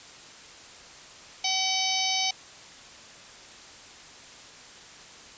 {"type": "harmonic tone", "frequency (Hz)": 760, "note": "F#5", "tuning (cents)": 46, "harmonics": [1, 3, 4, 5, 6, 7, 8], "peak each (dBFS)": [-32, -32, -32, -32, -32, -32, -32], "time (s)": [1.44, 2.31], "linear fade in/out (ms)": 5, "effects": ["white hiss -47 dBFS RMS until 5.37 s", "resampled to 16000 Hz"]}